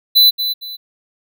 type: tone with echo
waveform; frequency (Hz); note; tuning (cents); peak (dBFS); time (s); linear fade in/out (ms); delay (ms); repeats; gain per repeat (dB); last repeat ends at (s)
square; 4000; B7; +21; -7; 0.15-0.31; 20; 230; 2; -10; 0.77
effects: none